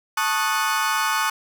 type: chord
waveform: 35% pulse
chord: D# half-diminished seventh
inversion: second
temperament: equal with one note detuned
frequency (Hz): 880 / 1101.7 / 1244.5 / 1480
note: A5 / C#6 / D#6 / F#6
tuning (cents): 0 / -11 / 0 / 0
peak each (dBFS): -24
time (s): 0.17-1.3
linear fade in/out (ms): 5
effects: none